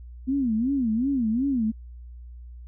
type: tone with vibrato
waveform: sine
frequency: 246.9 Hz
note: B3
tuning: in tune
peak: -21 dBFS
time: 0.27-1.72 s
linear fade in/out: 20 ms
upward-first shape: sine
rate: 2.7 Hz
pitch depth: 230 cents each way
effects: added 60 Hz sine -39 dBFS peak until 2.67 s